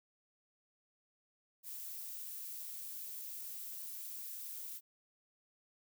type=noise with amplitude modulation; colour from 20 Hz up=violet; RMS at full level=-44 dBFS; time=1.63-4.81 s; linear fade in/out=50 ms; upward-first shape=sine; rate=265 Hz; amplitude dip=35%; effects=none